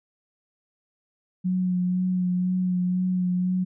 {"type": "tone with vibrato", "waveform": "sine", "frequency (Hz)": 182, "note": "F#3", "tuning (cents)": -28, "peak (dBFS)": -21, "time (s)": [1.44, 3.65], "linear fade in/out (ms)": 20, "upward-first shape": "sine", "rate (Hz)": 2, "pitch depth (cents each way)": 20, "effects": []}